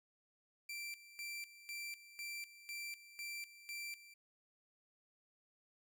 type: tone with tremolo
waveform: sawtooth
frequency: 2349 Hz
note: D7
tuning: in tune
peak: -40 dBFS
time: 0.69-4.14 s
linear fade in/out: 5 ms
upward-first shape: square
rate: 2 Hz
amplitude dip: 80%
effects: none